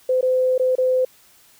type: tone with dropouts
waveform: sine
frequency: 512 Hz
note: C5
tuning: 38 cents flat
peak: -15 dBFS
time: 0.09-1.05 s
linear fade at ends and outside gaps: 5 ms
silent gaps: 0.211-0.227 / 0.58-0.596 / 0.754-0.782 s
effects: white hiss -53 dBFS RMS until 1.59 s